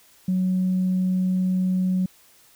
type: tone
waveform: sine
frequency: 185 Hz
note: F#3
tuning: in tune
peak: -18 dBFS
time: 0.28-2.06 s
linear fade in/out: 5 ms
effects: tanh soft clip ceiling -15 dBFS + white hiss -55 dBFS RMS until 2.55 s